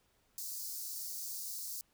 white high-pass noise, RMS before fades -42 dBFS, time 0.38-1.81 s, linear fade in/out 0 ms, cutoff 4500 Hz, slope 48 dB/octave, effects pink hiss -73 dBFS RMS until 1.93 s

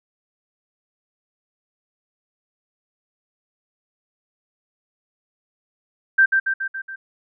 sine tone with echo, 1568 Hz, G6, in tune, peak -10 dBFS, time 6.18-6.26 s, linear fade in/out 10 ms, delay 140 ms, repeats 5, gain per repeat -4 dB, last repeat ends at 6.96 s, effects none

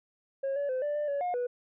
sine tone with pitch steps, 544 / 570 / 514 / 587 / 593 / 566 / 716 / 489.8 Hz, C#5 / C#5 / C5 / D5 / D5 / C#5 / F5 / B4, -33 / +48 / -31 / -1 / +17 / +36 / +43 / -14 cents, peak -26 dBFS, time 0.43-1.47 s, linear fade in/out 10 ms, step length 130 ms, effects tanh soft clip ceiling -27 dBFS

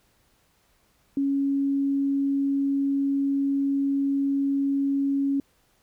sine tone, 277.2 Hz, C#4, in tune, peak -21 dBFS, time 1.17-5.4 s, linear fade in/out 2 ms, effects pink hiss -65 dBFS RMS until 5.82 s

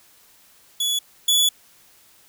sawtooth tone pair in turn, 3405 / 3424 Hz, G#7 / A7, +42 / -48 cents, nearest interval unison, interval 10 cents, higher second, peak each -17 / -12 dBFS, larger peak second, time 0.8-0.99 / 1.28-1.49 s, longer second, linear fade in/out 5 ms, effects white hiss -54 dBFS RMS until 2.28 s

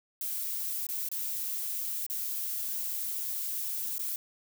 violet noise with dropouts, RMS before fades -34 dBFS, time 0.21-4.16 s, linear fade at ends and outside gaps 2 ms, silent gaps 0.868-0.888 / 1.088-1.115 / 2.065-2.099 / 3.982-3.993 s, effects none

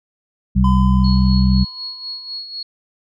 harmonic tone, 64 Hz, C2, 38 cents flat, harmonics 1 / 2 / 3, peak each -14 / -18 / -14 dBFS, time 0.55-1.65 s, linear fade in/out 20 ms
triangle tone with exponential decay, 1015 Hz, B5, 47 cents sharp, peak -17 dBFS, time 0.64-2.39 s, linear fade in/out 5 ms, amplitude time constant 380 ms
sine tone with tremolo, 4333 Hz, C#8, 40 cents flat, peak -24 dBFS, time 1.04-2.63 s, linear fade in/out 5 ms, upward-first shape sine, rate 4 Hz, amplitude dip 60%
effects none

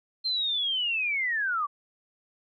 sine linear sweep, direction down, 4186 to 1122 Hz, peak -25 dBFS, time 0.24-1.67 s, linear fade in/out 20 ms, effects none

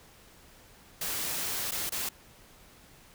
white noise with dropouts, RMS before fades -33 dBFS, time 1.01-2.09 s, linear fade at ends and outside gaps 5 ms, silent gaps 1.711-1.718 / 1.895-1.92 s, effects pink hiss -56 dBFS RMS until 3.14 s

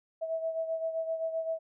sine beating tone pair, 649 / 656.7 Hz, E5 / E5, -27 / -7 cents, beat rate 7.7 Hz, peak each -31 / -38 dBFS, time 0.21-1.59 s, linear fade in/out 20 ms, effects none

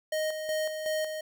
square tone with tremolo, 622.3 Hz, D#5, in tune, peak -28 dBFS, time 0.12-1.21 s, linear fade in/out 5 ms, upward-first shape square, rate 2.7 Hz, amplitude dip 50%, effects none

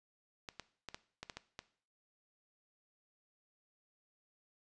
clicks, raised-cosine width 0.2 ms, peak -26 dBFS, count 8, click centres 0.488 / 0.597 / 0.887 / 0.945 / 1.23 / 1.298 / 1.37 / 1.591 s, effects noise-tail reverb RT60 0.5 s tail -17 dB re dry + resampled to 22050 Hz

